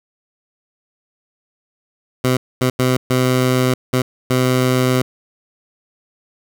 15% pulse tone bursts at uneven times, 127.7 Hz, C3, 42 cents flat, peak -7 dBFS, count 6, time 2.24-2.37 / 2.61-2.7 / 2.79-2.97 / 3.1-3.74 / 3.93-4.02 / 4.3-5.02 s, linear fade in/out 5 ms, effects none

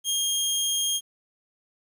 20% pulse tone, 3233 Hz, G#7, 47 cents flat, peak -18 dBFS, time 0.04-1.01 s, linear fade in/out 50 ms, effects 10-bit

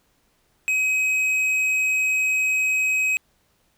sine tone with tanh clipping, 2535 Hz, D#7, 32 cents sharp, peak -20 dBFS, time 0.68-3.17 s, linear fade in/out 0 ms, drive 8 dB, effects pink hiss -65 dBFS RMS until 3.77 s

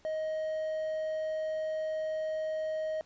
triangle tone, 627 Hz, D#5, 13 cents sharp, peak -29 dBFS, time 0.05-3.01 s, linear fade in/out 0 ms, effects pink hiss -64 dBFS RMS until 3.05 s + resampled to 16000 Hz

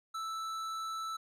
sine tone with tanh clipping, 1318.5 Hz, E6, in tune, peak -38 dBFS, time 0.14-1.17 s, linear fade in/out 10 ms, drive 14 dB, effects none

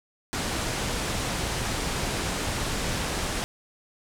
pink low-pass noise, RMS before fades -29 dBFS, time 0.33-3.44 s, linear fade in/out 0 ms, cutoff 9900 Hz, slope 24 dB/octave, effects none

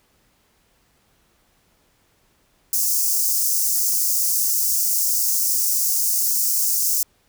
white high-pass noise, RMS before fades -20 dBFS, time 2.73-7.03 s, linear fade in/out 2 ms, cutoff 5200 Hz, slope 48 dB/octave, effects pink hiss -62 dBFS RMS until 7.28 s

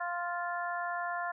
harmonic tone, 349.2 Hz, F4, in tune, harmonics 2 / 3 / 4 / 5, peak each -36 / -38 / -39 / -40 dBFS, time 0-1.32 s, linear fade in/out 10 ms, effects none

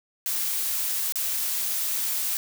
blue noise with dropouts, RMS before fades -27 dBFS, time 0.26-2.37 s, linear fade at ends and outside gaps 0 ms, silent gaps 1.123-1.157 s, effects none

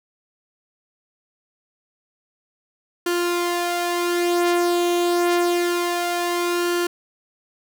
sawtooth tone with flanger, 349.2 Hz, F4, in tune, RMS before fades -21 dBFS, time 3.06-6.87 s, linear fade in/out 5 ms, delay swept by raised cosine 0.67 to 3.17 ms, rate 0.27 Hz, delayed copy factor +0.5, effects none

